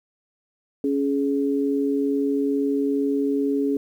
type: tone pair together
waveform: sine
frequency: 278.3 / 420.6 Hz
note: C#4 / G#4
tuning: +7 / +22 cents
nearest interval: perfect fifth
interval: 715 cents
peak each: -21 / -24 dBFS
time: 0.84-3.77 s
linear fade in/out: 2 ms
effects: 9-bit